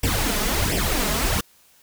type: noise with flanger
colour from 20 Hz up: pink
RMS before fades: -22 dBFS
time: 0.03-1.41 s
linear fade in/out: 5 ms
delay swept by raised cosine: 0.36 to 4.86 ms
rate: 1.4 Hz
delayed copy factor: +0.8
effects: white hiss -56 dBFS RMS until 1.82 s